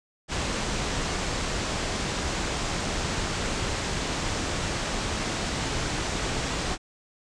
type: low-pass noise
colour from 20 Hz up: pink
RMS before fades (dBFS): -29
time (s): 0.28-6.78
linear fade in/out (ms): 50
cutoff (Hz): 8200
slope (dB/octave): 48
effects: none